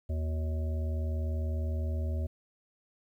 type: harmonic tone with a mistuned harmonic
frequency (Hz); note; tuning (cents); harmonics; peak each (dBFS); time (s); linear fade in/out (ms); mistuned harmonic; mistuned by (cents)
79.7; D#2; +42; 1 / 3 / 5 / 7 / 8; -29 / -43 / -47 / -47 / -47; 0.09-2.27; 10; 5; -120
effects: 11-bit